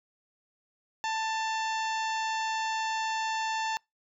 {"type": "harmonic tone with a mistuned harmonic", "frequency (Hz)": 884, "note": "A5", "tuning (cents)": 8, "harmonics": [1, 2, 3, 4, 5, 6, 7, 8], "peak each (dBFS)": [-30, -36, -40, -42, -44, -46, -47, -48], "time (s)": [1.04, 3.77], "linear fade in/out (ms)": 0, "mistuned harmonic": 3, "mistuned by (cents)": 29, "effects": ["noise-tail reverb RT60 0.2 s tail -26 dB re dry"]}